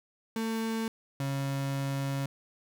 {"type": "tone pair in turn", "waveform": "35% pulse", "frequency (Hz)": [224.3, 137.68], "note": ["A3", "C#3"], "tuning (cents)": [34, -11], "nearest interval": "minor sixth", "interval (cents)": 845, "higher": "first", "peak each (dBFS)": -28, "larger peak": "neither", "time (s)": [[0.36, 0.88], [1.2, 2.26]], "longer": "second", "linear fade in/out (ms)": 2, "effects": []}